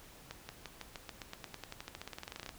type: accelerating click train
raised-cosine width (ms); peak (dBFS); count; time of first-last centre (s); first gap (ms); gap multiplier
0.2; -25; 27; 0.31-2.492; 180; 0.93
effects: pink hiss -56 dBFS RMS until 2.58 s